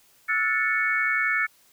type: chord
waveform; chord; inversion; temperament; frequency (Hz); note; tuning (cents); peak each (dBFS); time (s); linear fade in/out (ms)
sine; F# minor seventh; third; equal with one note detuned; 1318.5 / 1448.7 / 1760 / 2217; E6 / F#6 / A6 / C#7; 0 / -37 / 0 / 0; -30 / -29 / -25 / -25; 0.28-1.47; 20
effects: white hiss -59 dBFS RMS until 1.72 s